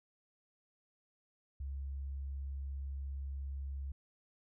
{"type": "tone", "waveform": "sine", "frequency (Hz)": 68.6, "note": "C#2", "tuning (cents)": -17, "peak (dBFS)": -38, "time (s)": [1.6, 3.92], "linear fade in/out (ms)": 5, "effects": []}